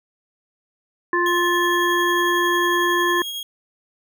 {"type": "harmonic tone", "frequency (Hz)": 349.8, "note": "F4", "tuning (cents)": 3, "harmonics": [1, 3, 5], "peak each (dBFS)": [-21, -21, -21], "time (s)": [1.13, 3.22], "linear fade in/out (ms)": 2}
{"type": "tone with tremolo", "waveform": "40% pulse", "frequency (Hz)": 3279, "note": "G#7", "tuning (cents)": -23, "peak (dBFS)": -25, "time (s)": [1.26, 3.43], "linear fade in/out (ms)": 2, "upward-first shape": "triangle", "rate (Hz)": 11, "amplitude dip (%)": 35}
{"effects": []}